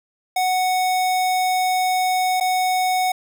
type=tone with dropouts; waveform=square; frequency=740 Hz; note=F#5; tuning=in tune; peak=-18 dBFS; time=0.36-3.12 s; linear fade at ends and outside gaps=5 ms; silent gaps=2.401-2.408 s; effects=none

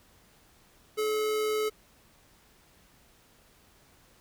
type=tone with amplitude modulation; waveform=square; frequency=429.6 Hz; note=A4; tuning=41 cents flat; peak=-26 dBFS; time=0.97-1.7 s; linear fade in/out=20 ms; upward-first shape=sine; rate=126 Hz; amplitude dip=25%; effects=pink hiss -61 dBFS RMS until 4.2 s

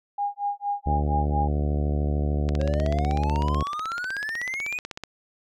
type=tone with tremolo; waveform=sine; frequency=813 Hz; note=G#5; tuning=37 cents flat; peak=-22 dBFS; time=0.18-1.48 s; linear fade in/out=5 ms; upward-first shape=sine; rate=4.3 Hz; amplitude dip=100%
type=harmonic tone; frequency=73.42 Hz; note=D2; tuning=in tune; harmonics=1 / 2 / 3 / 4 / 5 / 6 / 7 / 8 / 9 / 10; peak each=-23 / -29 / -33 / -35 / -37 / -39 / -40 / -41 / -42 / -43 dBFS; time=0.86-3.63 s; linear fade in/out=5 ms
type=click train; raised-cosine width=0.2 ms; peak=-17 dBFS; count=42; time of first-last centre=2.49-5.037 s; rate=16.1 Hz
type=exponential sweep; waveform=triangle; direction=up; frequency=530 to 2523 Hz; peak=-26 dBFS; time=2.59-4.79 s; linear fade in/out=10 ms
effects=none

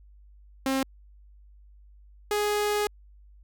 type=tone pair in turn; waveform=sawtooth; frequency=267.1 / 416.2 Hz; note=C4 / G#4; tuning=+36 / +4 cents; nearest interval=minor sixth; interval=768 cents; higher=second; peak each=-20 dBFS; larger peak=neither; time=0.66-0.83 / 2.31-2.87 s; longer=second; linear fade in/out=2 ms; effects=added 50 Hz sine -50 dBFS peak until 3.43 s

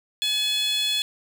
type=tone with high-pass filter; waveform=15% pulse; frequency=851 Hz; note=G#5; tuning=42 cents sharp; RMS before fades=-24 dBFS; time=0.22-1.02 s; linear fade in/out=0 ms; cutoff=3600 Hz; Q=4.5; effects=none

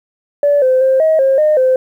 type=tone with pitch steps; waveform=sine; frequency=577 / 516 / 527 / 634 / 536 / 611 / 517 Hz; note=D5 / C5 / C5 / D#5 / C5 / D#5 / C5; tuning=-31 / -24 / +12 / +32 / +42 / -32 / -21 cents; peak=-7 dBFS; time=0.43-1.76 s; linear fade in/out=2 ms; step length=190 ms; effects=tanh soft clip ceiling -4 dBFS + 8-bit

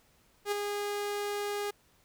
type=tone with ADSR envelope; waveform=sawtooth; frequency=410 Hz; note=G#4; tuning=22 cents flat; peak=-23 dBFS; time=0.45-1.71 s; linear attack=68 ms; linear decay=12 ms; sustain=-5 dB; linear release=9 ms; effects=pink hiss -66 dBFS RMS until 2.04 s

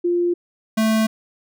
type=tone pair in turn; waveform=sine / square; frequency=349.2 / 220 Hz; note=F4 / A3; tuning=0 / 0 cents; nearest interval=minor sixth; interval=800 cents; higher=first; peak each=-16 dBFS; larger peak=neither; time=0.04-0.34 / 0.77-1.07 s; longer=neither; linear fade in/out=10 ms; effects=none

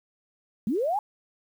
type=linear sweep; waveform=sine; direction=up; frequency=185 to 863 Hz; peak=-23 dBFS; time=0.67-0.99 s; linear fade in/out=2 ms; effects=9-bit

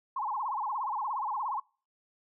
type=tone with vibrato; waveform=sine; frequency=952 Hz; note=A#5; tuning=36 cents sharp; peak=-30 dBFS; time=0.16-1.6 s; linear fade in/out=5 ms; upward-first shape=sine; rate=17 Hz; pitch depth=250 cents each way; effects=noise-tail reverb RT60 0.4 s tail -26 dB re dry

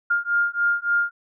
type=beating tone pair; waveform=sine; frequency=1406 / 1409.5 Hz; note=F6 / F6; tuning=+11 / +16 cents; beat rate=3.5 Hz; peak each=-22 dBFS; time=0.1-1.11 s; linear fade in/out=10 ms; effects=none

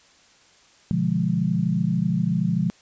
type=chord; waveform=sine; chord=B diminished seventh; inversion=none; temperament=equal; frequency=123.47 / 146.83 / 174.61 / 207.7 Hz; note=B2 / D3 / F3 / Ab3; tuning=0 / 0 / 0 / 0 cents; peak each=-28 / -27 / -22 / -26 dBFS; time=0.91-2.7 s; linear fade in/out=0 ms; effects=white hiss -55 dBFS RMS until 2.81 s + resampled to 16000 Hz

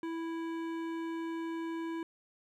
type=tone with hard clipping; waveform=sine; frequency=329.6 Hz; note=E4; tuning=in tune; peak=-37 dBFS; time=0.03-2.03 s; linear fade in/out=2 ms; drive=14 dB; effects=none

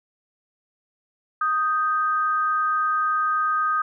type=tone pair together; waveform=sine; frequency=1244.5 / 1568 Hz; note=D#6 / G6; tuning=0 / 0 cents; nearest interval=major third; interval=400 cents; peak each=-20 / -27 dBFS; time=1.41-3.82 s; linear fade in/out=5 ms; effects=none

